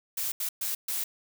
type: noise bursts at uneven times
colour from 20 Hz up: blue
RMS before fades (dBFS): -31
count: 4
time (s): 0.17-0.32 / 0.4-0.49 / 0.61-0.75 / 0.88-1.04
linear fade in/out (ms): 5
effects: none

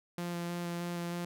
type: tone with vibrato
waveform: sawtooth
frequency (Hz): 173.1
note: F3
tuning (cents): -15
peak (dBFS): -31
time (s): 0.18-1.25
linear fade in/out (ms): 2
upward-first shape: square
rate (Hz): 3.2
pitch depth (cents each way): 9
effects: none

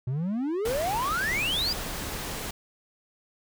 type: exponential sweep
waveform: triangle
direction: up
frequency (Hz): 120 to 4998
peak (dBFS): -24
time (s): 0.07-1.73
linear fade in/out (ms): 5
type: noise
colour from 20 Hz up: pink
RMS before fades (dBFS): -34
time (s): 0.65-2.51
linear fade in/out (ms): 5
effects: none

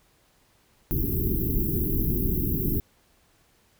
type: band-stop noise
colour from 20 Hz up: pink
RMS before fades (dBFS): -25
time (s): 0.91-2.8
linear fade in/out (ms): 0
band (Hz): 410 to 12000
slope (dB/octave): 96
effects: pink hiss -63 dBFS RMS until 3.79 s

